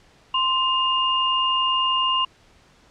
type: tone pair together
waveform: sine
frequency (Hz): 1042.1 / 2825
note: C6 / F7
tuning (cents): -7 / +19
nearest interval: octave + perfect fourth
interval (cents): 1726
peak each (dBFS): -21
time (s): 0.34-2.25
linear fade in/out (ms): 5
effects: pink hiss -55 dBFS RMS until 2.9 s + low-pass 6000 Hz 12 dB/octave